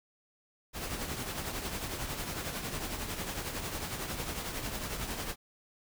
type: noise with tremolo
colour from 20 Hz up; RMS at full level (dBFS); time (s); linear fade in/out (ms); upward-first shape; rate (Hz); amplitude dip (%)
pink; -35; 0.73-5.36; 50; triangle; 11; 55
effects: none